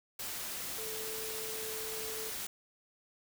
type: tone in noise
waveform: sine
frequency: 440 Hz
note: A4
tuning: in tune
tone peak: -43 dBFS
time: 0.78-2.3 s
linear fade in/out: 5 ms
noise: white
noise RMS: -40 dBFS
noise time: 0.19-2.47 s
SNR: -6 dB
effects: none